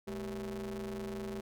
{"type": "ring-modulated tone", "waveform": "40% pulse", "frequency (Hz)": 89, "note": "F2", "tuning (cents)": 33, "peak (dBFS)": -34, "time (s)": [0.07, 1.41], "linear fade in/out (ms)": 10, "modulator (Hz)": 299, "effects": []}